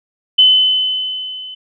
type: tone with level ramp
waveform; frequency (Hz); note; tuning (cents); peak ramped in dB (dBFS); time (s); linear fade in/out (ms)
sine; 3031; F#7; +41; -4 to -28; 0.38-1.55; 10
effects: none